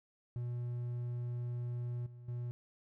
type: tone with level steps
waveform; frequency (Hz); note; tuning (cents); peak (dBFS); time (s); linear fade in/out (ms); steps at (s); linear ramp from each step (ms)
triangle; 121.1; B2; -34; -34 / -47 / -35; 0.36-2.51; 0; 2.06 / 2.28; 5
effects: none